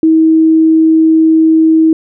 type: tone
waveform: sine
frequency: 320.1 Hz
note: D#4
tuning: 49 cents sharp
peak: -4 dBFS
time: 0.03-1.93 s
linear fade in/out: 2 ms
effects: none